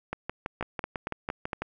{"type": "two click trains", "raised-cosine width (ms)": 0.5, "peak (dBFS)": [-16, -16], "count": [10, 5], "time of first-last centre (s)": [[0.13, 1.62], [0.61, 1.532]], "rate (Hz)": [6.04, 4.34], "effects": []}